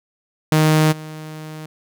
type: tone with level steps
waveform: sawtooth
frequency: 155.56 Hz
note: D#3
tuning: in tune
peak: -8 / -27 dBFS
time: 0.52-1.66 s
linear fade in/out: 2 ms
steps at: 0.91 s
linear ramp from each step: 20 ms
effects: none